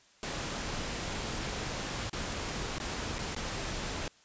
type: noise with dropouts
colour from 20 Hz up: pink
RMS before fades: -36 dBFS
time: 0.23-4.08 s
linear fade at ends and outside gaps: 1 ms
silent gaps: 2.096-2.13 / 2.784-2.8 / 3.184-3.189 / 3.349-3.363 s
effects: white hiss -62 dBFS RMS until 4.24 s + resampled to 16000 Hz